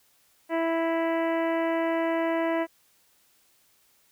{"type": "harmonic tone", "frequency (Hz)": 329.6, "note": "E4", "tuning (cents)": 0, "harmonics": [1, 2, 3, 4, 5, 6, 7, 8, 9], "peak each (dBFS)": [-27, -27, -33, -42, -39, -37, -44, -48, -49], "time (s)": [0.49, 2.67], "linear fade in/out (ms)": 50, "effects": ["white hiss -64 dBFS RMS until 4.11 s"]}